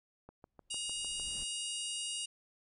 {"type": "click train", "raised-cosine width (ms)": 1, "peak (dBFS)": -37, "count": 7, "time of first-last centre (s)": [0.29, 1.198], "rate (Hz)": 6.61}
{"type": "noise with exponential growth", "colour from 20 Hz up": "brown", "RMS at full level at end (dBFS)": -46, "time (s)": [0.42, 1.44], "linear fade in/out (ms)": 2, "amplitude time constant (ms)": 220}
{"type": "harmonic tone", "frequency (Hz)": 951, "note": "A#5", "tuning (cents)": 34, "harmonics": [3, 4, 5, 6, 7, 8, 9, 10], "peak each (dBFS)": [-39, -50, -48, -50, -53, -46, -45, -45], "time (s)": [0.7, 2.26], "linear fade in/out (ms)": 10}
{"effects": []}